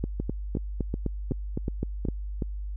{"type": "two click trains", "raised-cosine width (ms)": 3, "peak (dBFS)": [-15, -16], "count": [9, 7], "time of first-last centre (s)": [[0.04, 2.086], [0.2, 2.422]], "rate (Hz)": [3.91, 2.7], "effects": ["added 50 Hz sine -31 dBFS peak until 2.76 s"]}